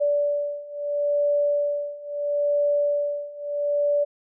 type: beating tone pair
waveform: sine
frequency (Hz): 580 / 580.75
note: D5 / D5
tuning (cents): -22 / -20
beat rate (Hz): 0.75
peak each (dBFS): -25 / -23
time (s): 0-4.05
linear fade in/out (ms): 20
effects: none